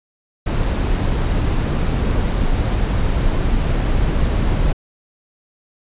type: noise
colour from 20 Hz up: brown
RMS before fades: -17 dBFS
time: 0.46-4.73 s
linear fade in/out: 10 ms
effects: resampled to 8000 Hz